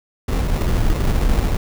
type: noise with sample-and-hold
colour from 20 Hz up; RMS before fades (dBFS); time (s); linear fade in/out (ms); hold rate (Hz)
brown; -17; 0.28-1.57; 5; 1575
effects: none